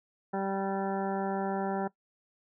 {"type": "harmonic tone with a mistuned harmonic", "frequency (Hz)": 194.8, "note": "G3", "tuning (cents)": -11, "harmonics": [1, 2, 3, 4, 5, 7, 8, 9], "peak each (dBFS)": [-34, -35, -38, -34, -42, -43, -50, -48], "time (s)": [0.33, 1.88], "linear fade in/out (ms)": 10, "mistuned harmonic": 8, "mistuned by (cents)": -26, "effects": ["noise-tail reverb RT60 0.1 s tail -19 dB re dry"]}